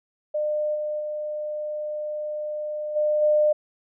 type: tone with level steps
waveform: sine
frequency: 603 Hz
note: D5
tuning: 46 cents sharp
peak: -22 / -25 / -27 / -19 / -16 dBFS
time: 0.34-3.53 s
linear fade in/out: 10 ms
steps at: 0.74 / 0.99 / 2.95 / 3.21 s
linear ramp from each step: 20 ms
effects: none